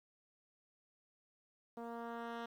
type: tone with low-pass filter sweep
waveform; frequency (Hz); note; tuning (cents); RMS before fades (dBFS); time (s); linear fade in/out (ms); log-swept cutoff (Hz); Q
10% pulse; 233.1; A#3; 0; -45; 1.77-2.46; 5; 740 to 3300; 0.78
effects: 11-bit